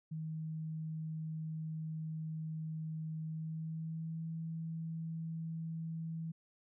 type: tone with pitch glide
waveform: sine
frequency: 158.2 to 162.74 Hz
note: D#3 to E3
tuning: +29 to -22 cents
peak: -38 dBFS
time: 0.11-6.32 s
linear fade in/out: 10 ms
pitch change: +49 cents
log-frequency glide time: 3.23-4.27 s
effects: none